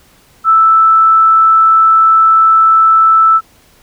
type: tone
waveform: sine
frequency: 1318.5 Hz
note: E6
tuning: in tune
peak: -4 dBFS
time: 0.44-3.41 s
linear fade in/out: 50 ms
effects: pink hiss -47 dBFS RMS until 3.82 s